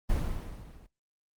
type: noise with level ramp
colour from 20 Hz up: brown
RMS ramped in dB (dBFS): -27 to -52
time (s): 0.09-0.87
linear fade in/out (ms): 10
effects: noise-tail reverb RT60 0.1 s tail -18 dB re dry + Opus 24 kbps